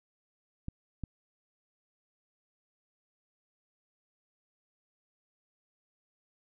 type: clicks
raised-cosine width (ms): 5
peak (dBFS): -24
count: 2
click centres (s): 0.684 / 1.037
effects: none